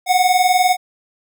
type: tone pair together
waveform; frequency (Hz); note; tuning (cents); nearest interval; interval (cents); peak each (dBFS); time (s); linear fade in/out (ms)
square; 725 / 745; F#5 / F#5; -35 / +12; unison; 47; -15 / -16; 0.06-0.77; 50
effects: none